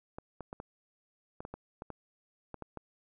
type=clicks; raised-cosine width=1 ms; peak=-27 dBFS; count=12; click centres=0.185 / 0.407 / 0.529 / 0.601 / 1.405 / 1.451 / 1.54 / 1.821 / 1.903 / 2.543 / 2.623 / 2.773 s; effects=none